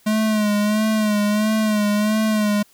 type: tone with vibrato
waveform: square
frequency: 212.4 Hz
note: G#3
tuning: 39 cents sharp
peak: -17 dBFS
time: 0.06-2.63 s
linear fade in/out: 10 ms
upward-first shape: sine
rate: 1.5 Hz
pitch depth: 48 cents each way
effects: white hiss -55 dBFS RMS until 2.73 s